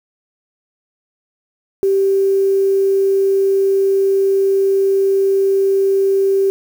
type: tone with quantisation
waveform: sine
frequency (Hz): 390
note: G4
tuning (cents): -9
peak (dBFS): -11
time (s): 1.83-6.5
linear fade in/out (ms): 0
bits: 6
effects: none